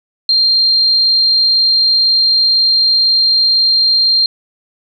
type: tone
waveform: sine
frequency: 4186 Hz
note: C8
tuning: in tune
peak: -8 dBFS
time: 0.29-4.26 s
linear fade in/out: 2 ms
effects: none